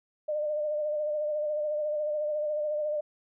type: tone with vibrato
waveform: sine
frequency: 602 Hz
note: D5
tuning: 43 cents sharp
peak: -27 dBFS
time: 0.28-3.01 s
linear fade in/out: 10 ms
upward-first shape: sine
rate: 14 Hz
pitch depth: 34 cents each way
effects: none